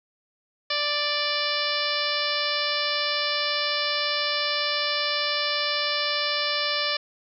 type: harmonic tone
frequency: 587.3 Hz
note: D5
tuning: in tune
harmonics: 1 / 2 / 3 / 4 / 5 / 6 / 7 / 8 / 9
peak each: -32 / -32 / -32 / -32 / -32 / -32 / -32 / -32 / -32 dBFS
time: 0.7-6.97 s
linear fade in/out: 5 ms
effects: none